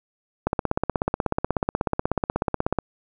click train, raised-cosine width 1 ms, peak -7 dBFS, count 39, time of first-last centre 0.47-2.787 s, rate 16.4 Hz, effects none

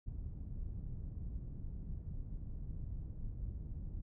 pink low-pass noise, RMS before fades -43 dBFS, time 0.06-4.02 s, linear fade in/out 20 ms, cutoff 120 Hz, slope 12 dB/octave, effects none

